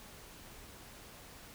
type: silence
effects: pink hiss -53 dBFS RMS until 1.54 s